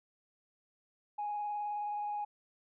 sine tone with vibrato, 830.6 Hz, G#5, in tune, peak -33 dBFS, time 1.18-2.25 s, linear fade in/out 10 ms, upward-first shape square, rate 19 Hz, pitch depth 12 cents each way, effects tanh soft clip ceiling -30 dBFS

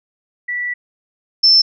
sine tone pair in turn, 1958 / 5314 Hz, B6 / E8, -15 / +13 cents, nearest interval octave + perfect fourth, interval 1728 cents, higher second, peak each -19 / -7 dBFS, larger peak second, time 0.48-0.74 / 1.43-1.62 s, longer first, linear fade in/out 10 ms, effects none

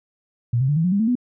sine tone with pitch steps, 119.1 / 132.15 / 146.63 / 162.7 / 180.52 / 200.3 / 222.2 / 246.6 Hz, A#2 / C3 / D3 / E3 / F#3 / G3 / A3 / B3, +38 / +18 / -2 / -22 / -42 / +38 / +17 / -2 cents, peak -16 dBFS, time 0.53-1.154 s, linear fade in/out 5 ms, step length 78 ms, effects none

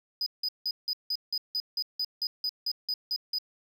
triangle tone bursts, 4978 Hz, D#8, in tune, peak -26 dBFS, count 15, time 0.21-3.385 s, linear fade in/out 2 ms, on 53 ms, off 170 ms, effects none

